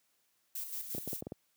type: noise with tremolo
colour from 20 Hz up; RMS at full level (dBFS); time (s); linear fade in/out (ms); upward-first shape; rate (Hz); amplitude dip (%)
violet; -39; 0.55-1.21; 5; square; 5.7; 50
type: clicks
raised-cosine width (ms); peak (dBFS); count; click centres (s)
2; -26; 7; 0.949 / 0.981 / 1.076 / 1.131 / 1.224 / 1.269 / 1.321
effects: white hiss -75 dBFS RMS until 1.56 s + high-pass 100 Hz 12 dB/octave